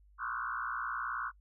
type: tone with frequency modulation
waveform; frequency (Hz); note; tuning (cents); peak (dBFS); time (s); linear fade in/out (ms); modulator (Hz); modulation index
sine; 1282; E6; -49; -34; 0.18-1.32; 50; 59.5; 4
effects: noise-tail reverb RT60 0.1 s tail -26 dB re dry + added 50 Hz sine -59 dBFS peak until 1.4 s